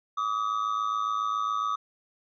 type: ring-modulated tone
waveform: triangle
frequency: 1208 Hz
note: D6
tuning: 48 cents sharp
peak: -21 dBFS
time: 0.17-1.76 s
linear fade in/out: 10 ms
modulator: 53.6 Hz
effects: resampled to 16000 Hz